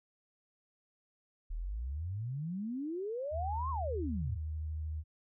sine exponential two-way sweep, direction up then down, 36.48 to 1108.7 to 90.6 Hz, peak -35 dBFS, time 1.5-4.37 s, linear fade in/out 10 ms, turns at 3.7 s
sine tone with vibrato, 77.78 Hz, D#2, in tune, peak -35 dBFS, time 3.31-5.04 s, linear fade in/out 50 ms, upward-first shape triangle, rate 13 Hz, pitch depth 21 cents each way
effects none

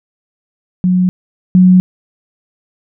sine tone pair in turn, 182.3 / 183.46 Hz, F#3 / F#3, -25 / -14 cents, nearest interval unison, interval 11 cents, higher second, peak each -8 / -3 dBFS, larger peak second, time 0.84-1.09 / 1.55-1.8 s, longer neither, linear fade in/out 0 ms, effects none

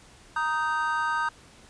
triangle chord, Eb major, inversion second, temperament just, 933.4 / 1244.5 / 1555.6 Hz, Bb5 / Eb6 / G6, +2 / 0 / -14 cents, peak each -27 dBFS, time 0.36-1.29 s, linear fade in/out 5 ms, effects pink hiss -53 dBFS RMS until 1.69 s + resampled to 22050 Hz

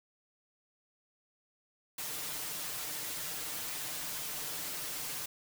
white noise with comb filter, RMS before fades -39 dBFS, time 1.98-5.26 s, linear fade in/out 5 ms, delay 6.6 ms, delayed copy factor +0.75, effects none

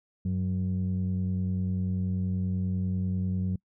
sine tone pair together, 94.83 / 185 Hz, F#2 / F#3, +43 / 0 cents, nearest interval octave, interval 1157 cents, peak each -27 dBFS, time 0.25-3.56 s, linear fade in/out 5 ms, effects noise-tail reverb RT60 0.1 s tail -26 dB re dry + tanh soft clip ceiling -22 dBFS

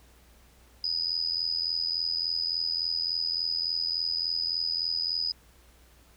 sine tone with amplitude modulation, 4978 Hz, D#8, in tune, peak -23 dBFS, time 0.84-5.32 s, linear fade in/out 2 ms, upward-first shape sine, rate 83.5 Hz, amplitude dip 80%, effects added 60 Hz sine -57 dBFS peak until 6.16 s + pink hiss -60 dBFS RMS until 6.16 s

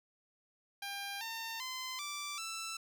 10% pulse tone with pitch steps, 799 / 907.3 / 1030.2 / 1169.8 / 1328.3 Hz, G5 / A#5 / C6 / D6 / E6, +33 / -47 / -27 / -7 / +13 cents, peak -31 dBFS, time 0.82-2.77 s, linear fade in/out 5 ms, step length 390 ms, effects none

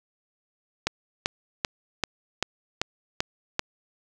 click train, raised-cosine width 0.2 ms, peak -6 dBFS, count 8, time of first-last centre 0.87-3.594 s, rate 2.57 Hz, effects none

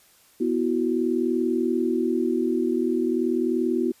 sine chord, B suspended fourth, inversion none, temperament equal, 246.9 / 329.6 / 370 Hz, B3 / E4 / F#4, 0 / 0 / 0 cents, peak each -25 dBFS, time 0.4-3.92 s, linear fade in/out 10 ms, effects white hiss -57 dBFS RMS until 4 s + resampled to 32000 Hz

